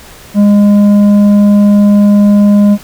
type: tone with tanh clipping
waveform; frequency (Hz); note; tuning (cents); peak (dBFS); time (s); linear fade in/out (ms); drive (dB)
sine; 204.8; G#3; -24; -4; 0.34-2.78; 50; 7
effects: pink hiss -34 dBFS RMS until 2.83 s